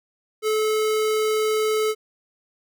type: tone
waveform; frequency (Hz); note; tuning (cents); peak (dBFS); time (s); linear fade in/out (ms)
square; 432.6; A4; -29; -20; 0.42-1.95; 50
effects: none